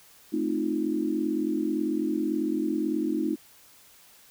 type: chord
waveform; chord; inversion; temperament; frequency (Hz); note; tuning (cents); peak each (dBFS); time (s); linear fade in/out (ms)
sine; F dominant seventh; first; equal with one note detuned; 218.1 / 261.6 / 311.1 / 349.2; A3 / C4 / Eb4 / F4; -15 / 0 / 0 / 0; -32 / -32 / -27 / -32; 0.32-3.36; 20
effects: white hiss -55 dBFS RMS until 4.3 s